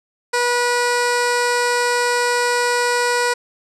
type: tone with low-pass filter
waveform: 15% pulse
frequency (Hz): 486.1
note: B4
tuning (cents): -28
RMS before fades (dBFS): -18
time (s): 0.33-3.34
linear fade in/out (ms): 10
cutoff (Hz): 8400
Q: 1.3
effects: none